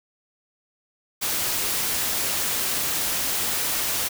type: noise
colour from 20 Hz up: white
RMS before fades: -25 dBFS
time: 1.21-4.09 s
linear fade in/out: 20 ms
effects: none